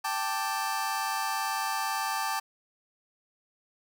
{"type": "chord", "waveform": "sawtooth", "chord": "G suspended second", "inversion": "none", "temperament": "just", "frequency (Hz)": [784, 882, 1176], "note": ["G5", "A5", "D6"], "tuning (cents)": [0, 4, 2], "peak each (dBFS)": [-30, -28, -29], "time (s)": [0.04, 2.4], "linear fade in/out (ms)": 10, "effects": []}